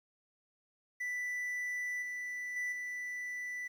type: tone with level steps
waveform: triangle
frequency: 1979 Hz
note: B6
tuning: 3 cents sharp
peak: -33 / -36 / -32 / -36 dBFS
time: 1-3.68 s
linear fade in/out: 10 ms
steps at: 2.02 / 2.56 / 2.72 s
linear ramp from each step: 5 ms
effects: 11-bit